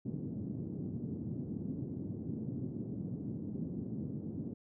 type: band-pass noise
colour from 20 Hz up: white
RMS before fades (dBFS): -40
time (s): 0.05-4.54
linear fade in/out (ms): 10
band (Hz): 100 to 280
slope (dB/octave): 24
effects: none